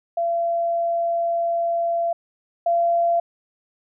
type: tone pair in turn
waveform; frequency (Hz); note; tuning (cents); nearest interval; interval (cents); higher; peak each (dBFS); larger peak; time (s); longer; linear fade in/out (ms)
sine; 680 / 683.6; F5 / F5; -46 / -37; unison; 9; second; -19 / -16; second; 0.17-2.13 / 2.66-3.2; first; 5
effects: none

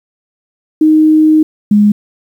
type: tone pair in turn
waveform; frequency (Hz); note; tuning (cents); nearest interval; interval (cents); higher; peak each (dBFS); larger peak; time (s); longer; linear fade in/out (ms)
sine; 311 / 207.6; D#4 / G#3; -1 / 0; perfect fifth; 699; first; -4; neither; 0.81-1.43 / 1.71-1.92; first; 5
effects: 7-bit

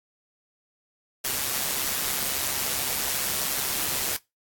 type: noise with amplitude modulation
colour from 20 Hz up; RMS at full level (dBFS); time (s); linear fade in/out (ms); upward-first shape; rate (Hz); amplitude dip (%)
white; -25; 1.24-4.17; 10; sine; 137; 50
effects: noise-tail reverb RT60 0.2 s tail -21 dB re dry + AAC 64 kbps

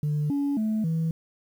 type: tone with pitch steps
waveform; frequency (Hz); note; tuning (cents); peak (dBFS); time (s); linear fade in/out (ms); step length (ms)
sine; 149 / 283.1 / 217.3 / 162.5; D3 / C#4 / A3 / E3; +25 / +37 / -21 / -24; -21; 0.03-1.11; 2; 270
effects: tanh soft clip ceiling -21 dBFS + 9-bit

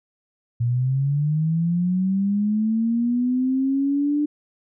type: linear sweep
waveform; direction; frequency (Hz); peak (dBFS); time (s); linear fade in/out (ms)
sine; up; 116.54 to 297.9; -18; 0.6-4.26; 10
effects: none

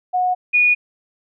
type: tone pair in turn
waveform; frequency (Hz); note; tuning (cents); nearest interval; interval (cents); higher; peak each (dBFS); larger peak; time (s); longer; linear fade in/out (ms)
sine; 730 / 2455; F#5 / D#7; -24 / -24; octave + major sixth; 2100; second; -15 / -11; second; 0.13-0.35 / 0.53-0.75; neither; 20
effects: none

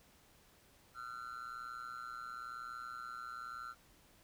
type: tone with amplitude modulation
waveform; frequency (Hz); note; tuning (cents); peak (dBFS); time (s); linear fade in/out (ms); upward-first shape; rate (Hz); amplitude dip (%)
triangle; 1363; F6; -43; -38; 0.94-3.75; 50; sine; 121; 90
effects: pink hiss -66 dBFS RMS until 4.23 s

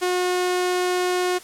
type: tone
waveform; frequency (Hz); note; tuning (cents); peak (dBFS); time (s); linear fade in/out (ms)
sawtooth; 361.6; F#4; -40; -16; 0.01-1.39; 20
effects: white hiss -44 dBFS RMS until 1.43 s + low-pass 11000 Hz 12 dB/octave

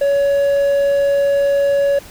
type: tone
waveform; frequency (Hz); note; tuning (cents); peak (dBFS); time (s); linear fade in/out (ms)
triangle; 562; C#5; +24; -10; 0.01-1.99; 5
effects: pink hiss -39 dBFS RMS until 2.1 s

